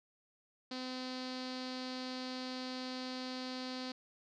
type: tone with low-pass filter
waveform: sawtooth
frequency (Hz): 255.8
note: C4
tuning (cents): -39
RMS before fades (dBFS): -42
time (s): 0.71-3.92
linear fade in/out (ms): 5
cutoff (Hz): 4500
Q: 5.6
effects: none